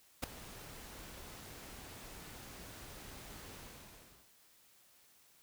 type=noise with ADSR envelope; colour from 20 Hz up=pink; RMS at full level=-34 dBFS; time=0.22-4.31 s; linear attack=17 ms; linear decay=6 ms; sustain=-17 dB; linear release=770 ms; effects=white hiss -66 dBFS RMS until 5.42 s